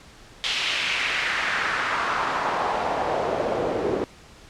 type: noise with band-pass filter sweep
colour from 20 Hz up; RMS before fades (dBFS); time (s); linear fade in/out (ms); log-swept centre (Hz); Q
pink; -25; 0.44-4.04; 0; 3300 to 390; 2.1
effects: pink hiss -48 dBFS RMS until 4.49 s + low-pass 7000 Hz 12 dB/octave